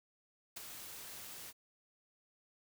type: noise with ADSR envelope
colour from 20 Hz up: white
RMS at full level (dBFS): -42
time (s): 0.56-1.53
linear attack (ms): 11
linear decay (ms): 13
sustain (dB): -7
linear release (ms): 38
effects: none